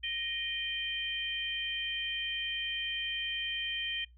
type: tone cluster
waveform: sine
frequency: 1865 / 2436 / 3125 Hz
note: A#6 / D#7 / G7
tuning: 0 / -37 / -6 cents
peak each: -40 / -39 / -34 dBFS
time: 0.03-4.05 s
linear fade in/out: 10 ms
effects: noise-tail reverb RT60 0.2 s tail -25 dB re dry + added 60 Hz sine -55 dBFS peak until 4.17 s